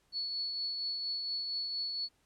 sine tone with tremolo, 4412 Hz, C#8, 9 cents flat, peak -32 dBFS, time 0.12-2.09 s, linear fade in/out 50 ms, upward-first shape triangle, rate 4.3 Hz, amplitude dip 35%, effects pink hiss -72 dBFS RMS until 2.25 s + low-pass 11000 Hz 12 dB/octave

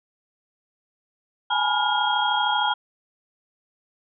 sine tone cluster, 823 / 856 / 983 / 1414 / 3262 Hz, G#5 / A5 / B5 / F6 / G#7, -16 / -48 / -8 / +21 / -32 cents, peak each -26 dBFS, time 1.5-2.74 s, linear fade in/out 10 ms, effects none

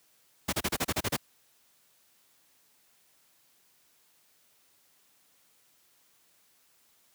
pink noise bursts, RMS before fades -28 dBFS, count 9, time 0.48-1.167 s, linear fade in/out 10 ms, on 47 ms, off 33 ms, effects white hiss -66 dBFS RMS until 7.14 s + high-pass 80 Hz 12 dB/octave

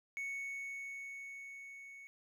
triangle tone with level ramp, 2217 Hz, C#7, in tune, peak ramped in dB -36 to -49 dBFS, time 0.17-2.07 s, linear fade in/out 0 ms, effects none

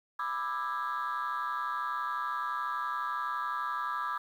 sine chord, E dominant seventh, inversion second, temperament just, 988.9 / 1186.7 / 1318.5 / 1648.1 Hz, B5 / D6 / E6 / G#6, +2 / +18 / 0 / -14 cents, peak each -36 / -33 / -36 / -38 dBFS, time 0.19-4.18 s, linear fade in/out 5 ms, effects tanh soft clip ceiling -26 dBFS + 10-bit

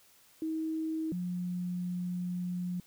sine tone pair in turn, 318.4 / 178.7 Hz, D#4 / F3, +40 / +40 cents, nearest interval minor seventh, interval 1000 cents, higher first, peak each -31 / -32 dBFS, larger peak first, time 0.42-1.12 / 1.12-2.8 s, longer second, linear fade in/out 2 ms, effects white hiss -62 dBFS RMS until 2.86 s

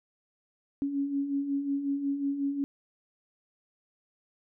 sine beating tone pair, 275.3 / 280.8 Hz, C#4 / C#4, -12 / +22 cents, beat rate 5.5 Hz, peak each -36 / -28 dBFS, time 0.82-2.64 s, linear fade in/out 0 ms, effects none

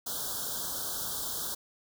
white band-stop noise, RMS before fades -35 dBFS, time 0.06-1.55 s, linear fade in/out 10 ms, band 1600 to 3200 Hz, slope 96 dB/octave, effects none

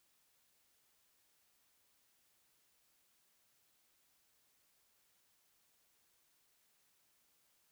silence, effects white hiss -75 dBFS RMS until 7.71 s

